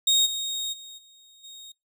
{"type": "tone with level steps", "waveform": "30% pulse", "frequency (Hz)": 3729, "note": "A#7", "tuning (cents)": 0, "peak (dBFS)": [-15, -25, -38, -49, -39], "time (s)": [0.07, 1.72], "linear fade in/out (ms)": 5, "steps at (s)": [0.25, 0.72, 0.97, 1.43], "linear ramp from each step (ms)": 20, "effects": ["noise-tail reverb RT60 0.2 s tail -26 dB re dry"]}